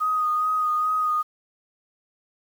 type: tone with vibrato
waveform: sine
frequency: 1244.5 Hz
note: D#6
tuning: in tune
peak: -20 dBFS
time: 0-1.23 s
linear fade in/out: 20 ms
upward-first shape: sine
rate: 2.4 Hz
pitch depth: 19 cents each way
effects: 8-bit